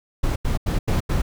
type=noise bursts; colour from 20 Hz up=brown; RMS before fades=-20 dBFS; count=5; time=0.23-1.22 s; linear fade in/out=10 ms; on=130 ms; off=85 ms; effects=none